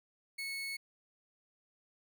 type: tone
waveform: 30% pulse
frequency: 2201 Hz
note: C#7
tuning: 13 cents flat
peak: -35 dBFS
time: 0.38-0.77 s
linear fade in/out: 10 ms
effects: none